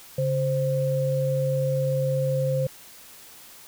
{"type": "tone pair together", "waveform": "sine", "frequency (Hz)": [140, 523.7], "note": ["C#3", "C5"], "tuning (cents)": [18, 1], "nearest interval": "octave + major seventh", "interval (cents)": 2283, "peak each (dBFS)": -24, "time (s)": [0.18, 2.67], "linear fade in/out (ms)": 5, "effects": ["white hiss -47 dBFS RMS until 3.67 s"]}